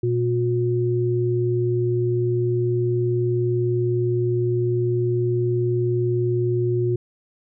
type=tone pair together; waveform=sine; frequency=120 / 359.6 Hz; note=B2 / F#4; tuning=-49 / -49 cents; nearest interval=octave + perfect fifth; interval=1900 cents; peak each=-21 dBFS; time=0.03-6.96 s; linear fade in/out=5 ms; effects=none